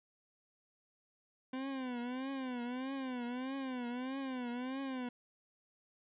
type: tone with vibrato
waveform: 40% pulse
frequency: 255.7 Hz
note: C4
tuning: 40 cents flat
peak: -37 dBFS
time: 1.53-5.09 s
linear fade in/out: 5 ms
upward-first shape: triangle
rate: 1.6 Hz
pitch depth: 130 cents each way
effects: resampled to 8000 Hz + 13-bit